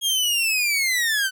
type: linear sweep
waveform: sawtooth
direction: down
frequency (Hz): 3279 to 1500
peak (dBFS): -16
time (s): 0.01-1.31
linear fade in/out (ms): 50
effects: none